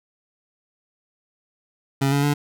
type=tone with pitch steps; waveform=25% pulse; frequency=137.2 / 141.7 / 145.3 Hz; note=C#3 / C#3 / D3; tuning=-17 / +38 / -18 cents; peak=-14 dBFS; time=2.01-2.34 s; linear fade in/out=10 ms; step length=110 ms; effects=none